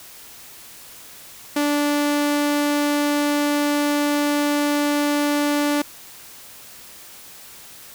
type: tone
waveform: sawtooth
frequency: 291.7 Hz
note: D4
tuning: 12 cents flat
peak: -14 dBFS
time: 1.56-5.82 s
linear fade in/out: 5 ms
effects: white hiss -42 dBFS RMS until 7.94 s